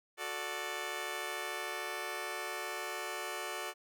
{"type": "chord", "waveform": "10% pulse", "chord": "D major", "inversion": "first", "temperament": "just", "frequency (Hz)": [367.1, 440.5, 587.3], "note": ["F#4", "A4", "D5"], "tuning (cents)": [-14, 2, 0], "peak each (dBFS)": -34, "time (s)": [0.17, 3.74], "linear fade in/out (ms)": 50, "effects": []}